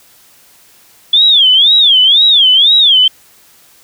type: tone with vibrato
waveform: sine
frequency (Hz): 3402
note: G#7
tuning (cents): +41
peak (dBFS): -4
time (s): 1.13-3.08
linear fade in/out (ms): 5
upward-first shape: sine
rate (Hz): 2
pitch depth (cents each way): 220
effects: white hiss -45 dBFS RMS until 3.83 s